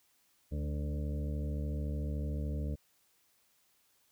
harmonic tone with a mistuned harmonic, 73.6 Hz, D2, 4 cents sharp, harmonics 1 / 2 / 3 / 4 / 6 / 7 / 8, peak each -34 / -40 / -44 / -46 / -50 / -51 / -52 dBFS, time 0.51-2.76 s, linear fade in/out 20 ms, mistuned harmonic 3, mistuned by -29 cents, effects white hiss -71 dBFS RMS until 4.11 s

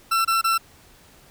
40% pulse tone bursts, 1344 Hz, E6, 33 cents sharp, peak -17 dBFS, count 3, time 0.11-0.58 s, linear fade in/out 10 ms, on 140 ms, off 25 ms, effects pink hiss -52 dBFS RMS until 1.3 s

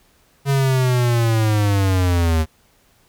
square linear sweep, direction down, 140 to 77.7 Hz, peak -15 dBFS, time 0.45-2.46 s, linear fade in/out 50 ms, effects pink hiss -57 dBFS RMS until 3.08 s

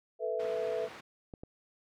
sine chord, A suspended second, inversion none, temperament equal, 440 / 493.9 / 659.3 Hz, A4 / B4 / E5, 0 / 0 / 0 cents, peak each -35 dBFS, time 0.19-0.89 s, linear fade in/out 50 ms
white band-pass noise, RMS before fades -49 dBFS, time 0.39-1.01 s, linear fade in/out 10 ms, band 110 to 2000 Hz, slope 12 dB/octave
clicks, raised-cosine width 2 ms, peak -31 dBFS, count 2, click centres 1.338 / 1.435 s
effects none

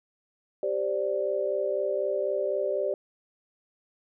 sine chord, G suspended fourth, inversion none, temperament equal, 392 / 523.3 / 587.3 Hz, G4 / C5 / D5, 0 / 0 / 0 cents, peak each -30 / -31 / -28 dBFS, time 0.63-2.94 s, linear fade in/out 2 ms, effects none

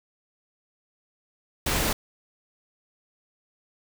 pink noise, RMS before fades -25 dBFS, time 1.66-1.93 s, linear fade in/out 5 ms, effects none

